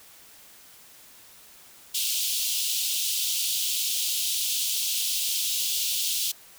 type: high-pass noise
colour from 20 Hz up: pink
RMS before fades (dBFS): -27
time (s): 1.94-6.32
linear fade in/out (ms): 10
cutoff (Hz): 2900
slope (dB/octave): 48
effects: white hiss -51 dBFS RMS until 6.58 s